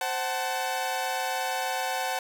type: chord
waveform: sawtooth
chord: F# diminished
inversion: second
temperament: equal with one note detuned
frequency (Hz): 523.3 / 751.6 / 880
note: C5 / F#5 / A5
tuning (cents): 0 / +27 / 0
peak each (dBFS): -31 / -26 / -29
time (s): 0.01-2.19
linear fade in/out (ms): 2
effects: none